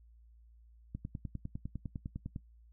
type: click train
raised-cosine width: 5 ms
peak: -27 dBFS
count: 15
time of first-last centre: 0.95-2.361 s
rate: 9.92 Hz
effects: noise-tail reverb RT60 0.1 s tail -18 dB re dry + added 57 Hz sine -57 dBFS peak until 2.72 s